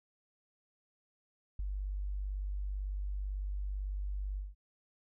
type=tone with ADSR envelope; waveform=sine; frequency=49 Hz; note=G1; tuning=in tune; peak=-31 dBFS; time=1.59-4.55 s; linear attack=5 ms; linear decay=10 ms; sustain=-3 dB; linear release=180 ms; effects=none